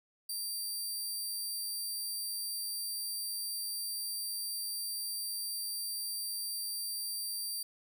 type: tone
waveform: 15% pulse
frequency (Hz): 4699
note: D8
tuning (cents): 0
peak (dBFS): -29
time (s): 0.29-7.63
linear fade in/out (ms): 5
effects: none